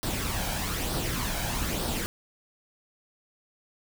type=noise with flanger; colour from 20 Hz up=pink; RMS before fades=-30 dBFS; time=0.03-2.06 s; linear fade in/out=0 ms; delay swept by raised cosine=0.21 to 1.31 ms; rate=1.1 Hz; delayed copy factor=+0.5; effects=none